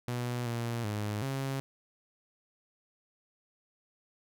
sawtooth tone with pitch steps, 122 / 117.6 / 104.8 / 135.4 Hz, B2 / A#2 / G#2 / C#3, -21 / +16 / +16 / -40 cents, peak -28 dBFS, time 0.08-1.6 s, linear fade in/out 0 ms, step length 380 ms, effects none

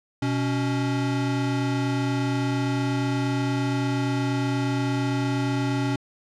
square tone pair together, 124.08 / 280 Hz, B2 / C#4, +9 / +18 cents, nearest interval octave + major second, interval 1409 cents, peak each -26 dBFS, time 0.22-5.96 s, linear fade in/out 5 ms, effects low-pass 6000 Hz 12 dB/octave

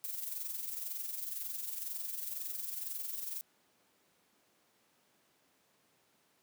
violet noise with amplitude modulation, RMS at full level -38 dBFS, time 0.04-3.41 s, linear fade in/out 0 ms, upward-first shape sine, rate 22 Hz, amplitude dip 55%, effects pink hiss -71 dBFS RMS until 6.42 s + high-pass 200 Hz 12 dB/octave

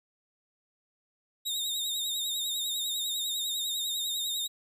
sawtooth tone with vibrato, 3729 Hz, A#7, in tune, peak -27 dBFS, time 1.45-4.48 s, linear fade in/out 20 ms, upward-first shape sine, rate 10 Hz, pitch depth 59 cents each way, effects none

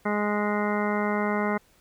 harmonic tone, 208 Hz, G#3, 3 cents sharp, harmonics 1 / 2 / 3 / 4 / 5 / 6 / 7 / 9 / 10, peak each -27 / -30 / -32 / -33 / -34 / -35 / -35 / -37 / -37 dBFS, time 0.05-1.58 s, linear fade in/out 10 ms, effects pink hiss -61 dBFS RMS until 1.8 s

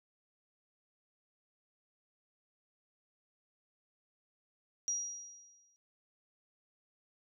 sine tone with exponential decay, 5740 Hz, F8, 47 cents sharp, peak -30 dBFS, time 4.88-5.76 s, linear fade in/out 0 ms, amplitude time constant 190 ms, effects none

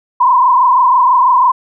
sine tone with frequency modulation, 1008 Hz, B5, 35 cents sharp, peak -6 dBFS, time 0.2-1.52 s, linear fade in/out 10 ms, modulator 26.1 Hz, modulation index 2.1, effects none

